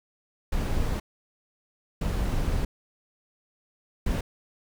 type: noise bursts at uneven times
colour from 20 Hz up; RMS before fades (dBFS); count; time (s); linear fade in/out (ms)
brown; -26; 3; 0.52-1 / 2.01-2.65 / 4.06-4.21; 5
effects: none